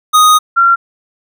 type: tone pair in turn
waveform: square / sine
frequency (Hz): 1244.5 / 1373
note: D#6 / F6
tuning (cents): 0 / -30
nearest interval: major second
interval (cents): 170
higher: second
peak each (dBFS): -5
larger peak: neither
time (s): 0.13-0.39 / 0.56-0.76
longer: first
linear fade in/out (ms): 20
effects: none